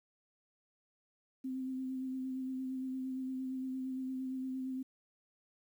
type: tone with vibrato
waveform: sine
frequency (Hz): 260.5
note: C4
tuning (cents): -7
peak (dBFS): -36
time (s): 1.44-4.83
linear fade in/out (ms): 10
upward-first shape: sine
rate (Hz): 8.7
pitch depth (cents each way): 19
effects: 11-bit